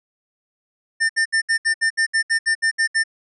square tone bursts, 1800 Hz, A6, 39 cents sharp, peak -16 dBFS, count 13, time 1-3.038 s, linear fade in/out 20 ms, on 94 ms, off 68 ms, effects resampled to 24000 Hz

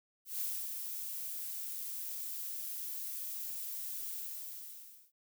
violet noise with ADSR envelope, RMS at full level -36 dBFS, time 0.25-5.12 s, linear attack 150 ms, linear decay 270 ms, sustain -5 dB, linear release 1000 ms, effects none

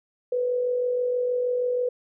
sine tone with amplitude modulation, 494.8 Hz, B4, 3 cents sharp, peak -20 dBFS, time 0.32-1.89 s, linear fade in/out 5 ms, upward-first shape sine, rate 46.3 Hz, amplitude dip 40%, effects none

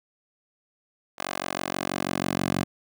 10% pulse tone with high-pass filter sweep, 46.2 Hz, F#1, 2 cents flat, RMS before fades -29 dBFS, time 1.18-2.64 s, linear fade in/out 10 ms, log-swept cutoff 680 to 160 Hz, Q 0.81, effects none

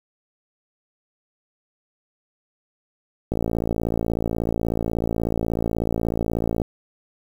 click train, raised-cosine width 2 ms, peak -10 dBFS, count 187, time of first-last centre 3.32-6.618 s, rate 56.4 Hz, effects 7-bit

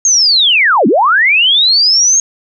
sine linear two-way sweep, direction down then up, 6570 to 188.7 to 6570 Hz, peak -6 dBFS, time 0.05-2.2 s, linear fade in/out 2 ms, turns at 0.87 s, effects none

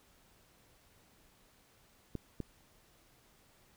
clicks, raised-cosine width 3 ms, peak -25 dBFS, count 2, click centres 2.153 / 2.403 s, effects pink hiss -66 dBFS RMS until 3.76 s

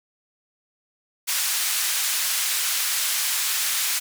white band-pass noise, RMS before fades -24 dBFS, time 1.27-4 s, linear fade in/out 20 ms, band 1400 to 13000 Hz, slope 12 dB/octave, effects none

